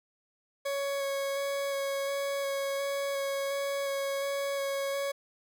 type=tone with vibrato; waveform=40% pulse; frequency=555 Hz; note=C#5; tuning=2 cents sharp; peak=-29 dBFS; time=0.65-5.12 s; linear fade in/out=10 ms; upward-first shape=square; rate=1.4 Hz; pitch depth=9 cents each way; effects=none